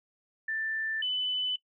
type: tone pair in turn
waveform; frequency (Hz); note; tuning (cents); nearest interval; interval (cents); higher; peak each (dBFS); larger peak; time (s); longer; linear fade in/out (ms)
sine; 1772 / 3004; A6 / F#7; +12 / +26; major sixth; 914; second; -30 / -27; second; 0.48-1.02 / 1.02-1.56; neither; 5
effects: noise-tail reverb RT60 0.1 s tail -19 dB re dry